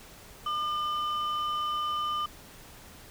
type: tone pair together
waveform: sine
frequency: 1204 / 3025 Hz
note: D6 / F#7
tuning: +43 / +38 cents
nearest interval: octave + major third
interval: 1595 cents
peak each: -27 / -35 dBFS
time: 0.46-2.26 s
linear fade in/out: 5 ms
effects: tanh soft clip ceiling -24 dBFS + pink hiss -50 dBFS RMS until 3.1 s